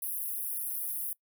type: high-pass noise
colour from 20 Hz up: pink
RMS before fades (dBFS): -35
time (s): 0.02-1.13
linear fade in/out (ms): 5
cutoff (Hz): 10000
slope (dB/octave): 96
effects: noise-tail reverb RT60 0.1 s tail -22 dB re dry